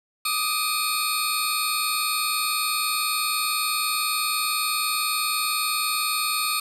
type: tone cluster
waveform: 20% pulse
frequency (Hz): 1196 / 1256 / 4354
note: D6 / D#6 / C#8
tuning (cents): +31 / +16 / -32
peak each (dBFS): -24 / -22 / -20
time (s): 0.25-6.6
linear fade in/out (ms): 5
effects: resampled to 32000 Hz + 7-bit